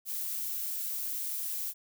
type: noise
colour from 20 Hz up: violet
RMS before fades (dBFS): -35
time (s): 0.05-1.74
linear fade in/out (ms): 50
effects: none